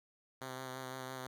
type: tone with vibrato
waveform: 5% pulse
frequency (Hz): 130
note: C3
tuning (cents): -11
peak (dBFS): -31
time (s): 0.41-1.27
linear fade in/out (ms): 5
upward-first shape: sine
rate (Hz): 5.9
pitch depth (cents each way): 19
effects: none